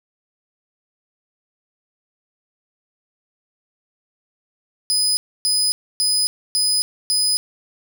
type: tone bursts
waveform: 30% pulse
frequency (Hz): 5000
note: D#8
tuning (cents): +8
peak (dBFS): -13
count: 5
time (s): 4.9-7.37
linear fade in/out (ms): 0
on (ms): 270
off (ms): 280
effects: none